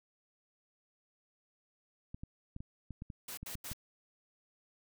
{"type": "clicks", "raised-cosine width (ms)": 5, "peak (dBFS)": -31, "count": 10, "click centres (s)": [2.145, 2.235, 2.564, 2.605, 2.907, 3.021, 3.102, 3.43, 3.553, 3.716]}
{"type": "noise bursts", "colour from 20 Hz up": "white", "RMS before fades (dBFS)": -44, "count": 3, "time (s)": [3.28, 3.734], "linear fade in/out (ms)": 5, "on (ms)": 94, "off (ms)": 86}
{"effects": []}